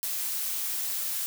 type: noise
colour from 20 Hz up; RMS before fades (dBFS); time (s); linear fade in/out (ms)
blue; -31; 0.03-1.26; 0
effects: none